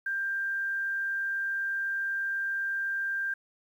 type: tone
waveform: sine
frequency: 1587 Hz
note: G6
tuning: 21 cents sharp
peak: -28 dBFS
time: 0.06-3.34 s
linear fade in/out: 5 ms
effects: 10-bit